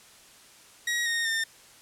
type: tone with pitch steps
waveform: sawtooth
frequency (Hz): 1900 / 1853.4 / 1807.9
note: A#6 / A#6 / A6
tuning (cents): +33 / -10 / +46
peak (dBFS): -22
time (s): 0.87-1.44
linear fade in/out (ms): 5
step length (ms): 190
effects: white hiss -53 dBFS RMS until 1.81 s + low-pass 10000 Hz 12 dB/octave